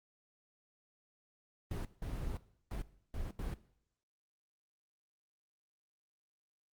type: noise bursts at uneven times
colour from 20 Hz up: brown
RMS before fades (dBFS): -39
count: 5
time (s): 1.71-1.85 / 2.02-2.37 / 2.71-2.82 / 3.14-3.31 / 3.39-3.54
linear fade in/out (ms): 2
effects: noise-tail reverb RT60 0.7 s tail -18 dB re dry + Opus 24 kbps